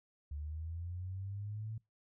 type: linear sweep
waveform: sine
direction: up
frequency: 71.6 to 111.9 Hz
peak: -39 dBFS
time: 0.31-1.78 s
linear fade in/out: 5 ms
effects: noise-tail reverb RT60 0.2 s tail -24 dB re dry